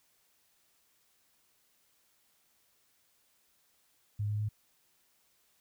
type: tone with pitch steps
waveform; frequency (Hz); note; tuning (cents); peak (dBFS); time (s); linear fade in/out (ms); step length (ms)
sine; 103.83 / 104.98 / 106.13; G#2 / G#2 / G#2; 0 / +19 / +38; -30; 4.19-4.49; 10; 100
effects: white hiss -71 dBFS RMS until 5.6 s

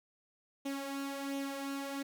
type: tone with flanger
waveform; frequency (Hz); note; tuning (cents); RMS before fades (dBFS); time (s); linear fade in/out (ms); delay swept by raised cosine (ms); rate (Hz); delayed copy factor
sawtooth; 276.4; C#4; -5; -39; 0.65-2.03; 10; 0.31 to 2.91; 1.4; +0.55
effects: none

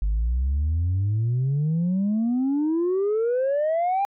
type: exponential sweep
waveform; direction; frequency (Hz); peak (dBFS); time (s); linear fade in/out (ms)
sine; up; 49 to 810; -18; 0.02-4.05; 0
effects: tanh soft clip ceiling -18 dBFS

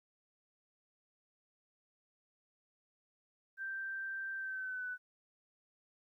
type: tone with pitch glide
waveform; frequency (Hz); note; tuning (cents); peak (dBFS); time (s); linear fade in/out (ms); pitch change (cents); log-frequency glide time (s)
sine; 1568 to 1493.7; G6 to F#6; 0 to +16; -38; 3.57-4.98; 50; -84; 4.36-4.87
effects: 13-bit

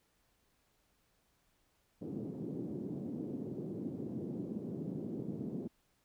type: band-pass noise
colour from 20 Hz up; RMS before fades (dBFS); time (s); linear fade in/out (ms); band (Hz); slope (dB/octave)
white; -41; 2.01-5.68; 10; 140 to 340; 24
effects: pink hiss -75 dBFS RMS until 6.04 s

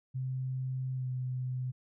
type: tone with pitch glide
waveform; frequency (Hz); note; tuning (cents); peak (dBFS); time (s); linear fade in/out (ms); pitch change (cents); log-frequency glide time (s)
sine; 130 to 127.47; C3 to C3; -11 to -45; -32; 0.14-1.72; 20; -34; 0.94-1.09
effects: none

